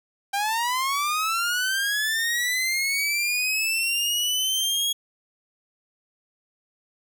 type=linear sweep; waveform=sawtooth; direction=up; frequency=784 to 3322 Hz; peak=-19 dBFS; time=0.33-4.93 s; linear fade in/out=10 ms; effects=none